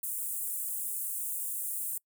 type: high-pass noise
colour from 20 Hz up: pink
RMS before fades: -35 dBFS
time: 0.03-1.98 s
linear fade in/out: 5 ms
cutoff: 8300 Hz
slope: 48 dB/octave
effects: noise-tail reverb RT60 0.1 s tail -25 dB re dry